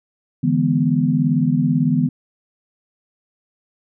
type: chord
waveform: sine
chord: E dominant seventh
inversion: third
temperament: equal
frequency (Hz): 146.83 / 164.81 / 207.7 / 246.9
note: D3 / E3 / G#3 / B3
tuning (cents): 0 / 0 / 0 / 0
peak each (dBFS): -20 / -19 / -24 / -18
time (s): 0.43-2.09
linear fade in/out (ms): 10
effects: none